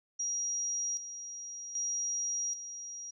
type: tone with tremolo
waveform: sine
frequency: 5720 Hz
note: F8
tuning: 41 cents sharp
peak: -31 dBFS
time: 0.19-3.11 s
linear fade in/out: 10 ms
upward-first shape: square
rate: 0.64 Hz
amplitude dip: 65%
effects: none